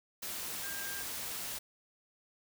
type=tone in noise; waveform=sine; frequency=1600 Hz; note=G6; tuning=35 cents sharp; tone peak=-43 dBFS; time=0.63-1.03 s; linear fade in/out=10 ms; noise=white; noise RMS=-40 dBFS; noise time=0.22-1.59 s; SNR=-6 dB; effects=none